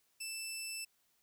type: tone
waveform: 15% pulse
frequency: 2649 Hz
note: E7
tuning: 8 cents sharp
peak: -33 dBFS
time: 0.2-0.85 s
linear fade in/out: 10 ms
effects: white hiss -75 dBFS RMS until 1.22 s